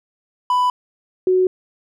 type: tone pair in turn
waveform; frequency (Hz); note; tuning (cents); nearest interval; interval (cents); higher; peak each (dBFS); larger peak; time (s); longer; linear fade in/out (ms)
triangle / sine; 994 / 370; B5 / F#4; +11 / 0; octave + perfect fourth; 1711; first; -12; neither; 0.5-0.7 / 1.27-1.47; neither; 2
effects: none